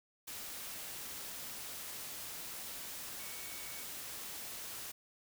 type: tone in noise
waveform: sine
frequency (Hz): 2238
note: C#7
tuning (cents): +16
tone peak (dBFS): -54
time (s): 3.19-3.84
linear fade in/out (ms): 10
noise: white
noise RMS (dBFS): -45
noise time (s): 0.27-4.92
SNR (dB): -12
effects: none